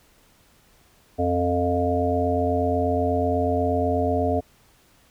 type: harmonic tone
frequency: 88.2 Hz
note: F2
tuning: 18 cents sharp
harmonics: 1 / 3 / 5 / 7 / 8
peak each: -26 / -26 / -26 / -26 / -26 dBFS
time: 1.18-4.41 s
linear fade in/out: 20 ms
effects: pink hiss -58 dBFS RMS until 5.1 s